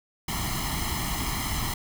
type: noise with comb filter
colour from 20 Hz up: pink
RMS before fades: -29 dBFS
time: 0.28-1.74 s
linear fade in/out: 5 ms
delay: 0.97 ms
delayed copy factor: +0.9
effects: none